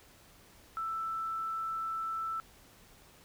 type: tone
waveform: sine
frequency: 1324 Hz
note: E6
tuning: 7 cents sharp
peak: -33 dBFS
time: 0.77-2.4 s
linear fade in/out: 0 ms
effects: pink hiss -59 dBFS RMS until 3.24 s

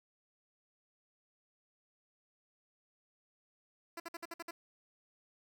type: tone bursts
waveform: 10% pulse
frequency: 337.1 Hz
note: E4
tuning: 39 cents sharp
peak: -33 dBFS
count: 7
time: 3.97-4.51 s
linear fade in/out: 5 ms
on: 30 ms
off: 55 ms
effects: none

